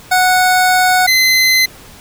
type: tone pair in turn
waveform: 25% pulse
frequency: 737 / 2050 Hz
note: F#5 / C7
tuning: -7 / -36 cents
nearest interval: octave + tritone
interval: 1771 cents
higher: second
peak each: -5 dBFS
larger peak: neither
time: 0.11-1.07 / 1.07-1.66 s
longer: first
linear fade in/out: 10 ms
effects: pink hiss -38 dBFS RMS until 2 s